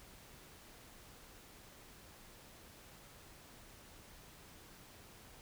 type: silence
effects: pink hiss -58 dBFS RMS until 5.41 s